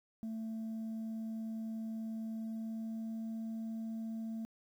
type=tone with pitch glide; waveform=sine; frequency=222.4 to 223.8 Hz; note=A3 to A3; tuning=+19 to +30 cents; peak=-35 dBFS; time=0.23-4.45 s; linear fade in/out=0 ms; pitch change=+11 cents; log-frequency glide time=2.26-3.28 s; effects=tanh soft clip ceiling -37 dBFS + 11-bit